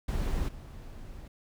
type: noise with level steps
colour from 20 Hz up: brown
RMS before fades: -30 / -44 dBFS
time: 0.08-1.28 s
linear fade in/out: 5 ms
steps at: 0.48 s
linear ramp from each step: 10 ms
effects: none